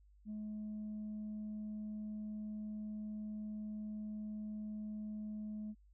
sine tone, 212.7 Hz, G#3, 42 cents sharp, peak -39 dBFS, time 0.25-5.75 s, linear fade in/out 50 ms, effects tanh soft clip ceiling -39 dBFS + added 50 Hz sine -62 dBFS peak until 5.93 s

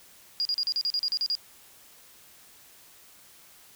sine tone bursts, 4844 Hz, D#8, 47 cents flat, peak -24 dBFS, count 11, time 0.4-1.352 s, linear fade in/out 0 ms, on 52 ms, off 38 ms, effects white hiss -54 dBFS RMS until 3.75 s

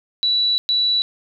sine tone bursts at uneven times, 3941 Hz, B7, 4 cents flat, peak -15 dBFS, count 2, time 0.23-0.58 / 0.69-1.02 s, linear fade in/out 0 ms, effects none

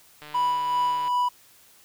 click train, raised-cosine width 0.3 ms, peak -26 dBFS, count 130, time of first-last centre 0.22-1.08 s, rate 150 Hz
triangle tone with tremolo, 985 Hz, B5, 5 cents flat, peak -18 dBFS, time 0.34-1.29 s, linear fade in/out 10 ms, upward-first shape sine, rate 2.6 Hz, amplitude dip 40%
effects white hiss -55 dBFS RMS until 1.84 s

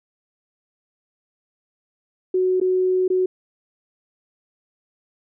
sine tone with dropouts, 370 Hz, F#4, in tune, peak -16 dBFS, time 2.34-3.26 s, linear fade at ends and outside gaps 5 ms, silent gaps 2.601-2.613 / 3.08-3.101 s, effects none

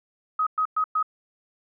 sine tone bursts, 1263 Hz, D#6, 26 cents sharp, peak -20 dBFS, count 4, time 0.39-1.028 s, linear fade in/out 5 ms, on 77 ms, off 110 ms, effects none

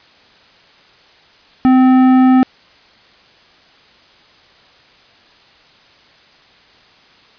sine tone with tanh clipping, 258 Hz, C4, 24 cents flat, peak -8 dBFS, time 1.65-2.43 s, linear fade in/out 0 ms, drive 13 dB, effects white hiss -47 dBFS RMS until 7.38 s + resampled to 11025 Hz

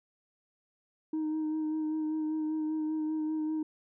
sine tone with vibrato, 311.1 Hz, D#4, in tune, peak -27 dBFS, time 1.13-3.63 s, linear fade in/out 5 ms, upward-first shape sine, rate 5.1 Hz, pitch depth 19 cents each way, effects tanh soft clip ceiling -28 dBFS

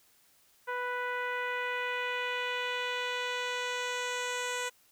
10% pulse tone with low-pass filter sweep, 493.9 Hz, B4, in tune, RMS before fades -34 dBFS, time 0.67-4.7 s, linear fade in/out 20 ms, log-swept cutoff 1400 to 8300 Hz, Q 1.4, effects white hiss -65 dBFS RMS until 4.91 s

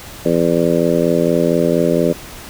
harmonic tone, 84.3 Hz, E2, 39 cents sharp, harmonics 2 / 3 / 4 / 5 / 6 / 7, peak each -19 / -19 / -19 / -19 / -19 / -19 dBFS, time 0.25-2.13 s, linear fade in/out 10 ms, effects pink hiss -34 dBFS RMS until 2.49 s

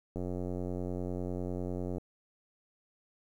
click train, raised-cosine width 2 ms, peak -24 dBFS, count 165, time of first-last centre 0.16-1.982 s, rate 90 Hz, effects 10-bit

